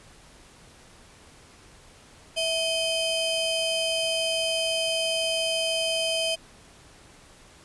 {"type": "ring-modulated tone", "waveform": "30% pulse", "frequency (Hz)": 1873, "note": "A#6", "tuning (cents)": 8, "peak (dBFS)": -18, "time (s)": [2.36, 6.36], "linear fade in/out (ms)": 20, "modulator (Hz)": 1220, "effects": ["pink hiss -52 dBFS RMS until 7.64 s", "resampled to 24000 Hz"]}